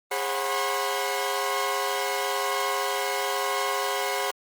sawtooth tone cluster, 410.2 / 539 / 735 / 986 / 1079 Hz, G#4 / C#5 / F#5 / B5 / C#6, -21 / -49 / -12 / -3 / -47 cents, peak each -28 dBFS, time 0.11-4.31 s, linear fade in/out 5 ms, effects Opus 24 kbps

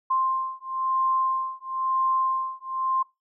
sine beating tone pair, 1050 / 1051 Hz, C6 / C6, +6 / +7 cents, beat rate 1 Hz, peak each -26 dBFS, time 0.1-3.03 s, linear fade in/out 10 ms, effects noise-tail reverb RT60 0.2 s tail -20 dB re dry

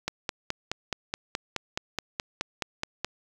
click train, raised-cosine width 0.2 ms, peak -11 dBFS, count 15, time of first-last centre 0.08-3.046 s, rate 4.72 Hz, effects 7-bit

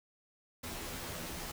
pink noise with comb filter, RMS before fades -42 dBFS, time 0.63-1.52 s, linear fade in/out 10 ms, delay 12 ms, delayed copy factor +0.8, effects none

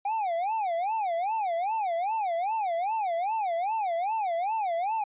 triangle tone with vibrato, 773 Hz, G5, 24 cents flat, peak -24 dBFS, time 0.05-5.04 s, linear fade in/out 5 ms, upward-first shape sine, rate 2.5 Hz, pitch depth 260 cents each way, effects resampled to 8000 Hz

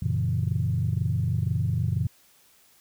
sine chord, F# dominant seventh, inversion none, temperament equal, 92.5 / 116.54 / 138.59 / 164.81 Hz, F#2 / A#2 / C#3 / E3, 0 / 0 / 0 / 0 cents, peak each -27 / -26 / -29 / -30 dBFS, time 0.02-2.07 s, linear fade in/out 5 ms, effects tanh soft clip ceiling -14 dBFS + white hiss -59 dBFS RMS until 2.8 s

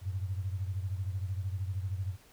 sine beating tone pair, 92.5 / 105.5 Hz, F#2 / G#2, 0 / +28 cents, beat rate 13 Hz, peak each -33 / -38 dBFS, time 0.01-2.17 s, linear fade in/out 50 ms, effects pink hiss -60 dBFS RMS until 2.32 s

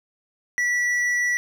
triangle tone with hard clipping, 1951 Hz, B6, 22 cents flat, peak -21 dBFS, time 0.58-1.37 s, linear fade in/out 0 ms, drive 9 dB, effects none

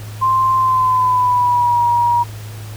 sine tone with pitch glide, 1046.5 to 954.1 Hz, C6 to A#5, 0 to +40 cents, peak -11 dBFS, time 0.21-2.24 s, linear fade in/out 20 ms, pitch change -160 cents, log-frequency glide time 0.55-1.82 s, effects added 106 Hz sine -28 dBFS peak until 2.76 s + pink hiss -38 dBFS RMS until 2.76 s

